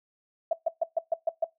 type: tone bursts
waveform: sine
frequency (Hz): 659.3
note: E5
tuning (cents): 0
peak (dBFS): -21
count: 7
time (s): 0.51-1.444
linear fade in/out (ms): 5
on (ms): 22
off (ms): 130
effects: noise-tail reverb RT60 0.2 s tail -20 dB re dry